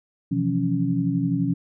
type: tone cluster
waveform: sine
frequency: 128.3 / 165.1 / 176.8 / 277.9 Hz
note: C3 / E3 / F3 / C#4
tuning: -34 / +3 / +22 / +4 cents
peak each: -27 / -27 / -25 / -24 dBFS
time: 0.31-1.54 s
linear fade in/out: 10 ms
effects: none